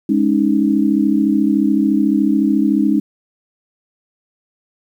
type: chord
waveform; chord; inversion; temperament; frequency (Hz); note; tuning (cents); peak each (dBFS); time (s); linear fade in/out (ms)
sine; Ab suspended fourth; none; equal; 207.7 / 277.2 / 311.1; Ab3 / Db4 / Eb4; 0 / 0 / 0; -16; 0.09-3; 5
effects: 8-bit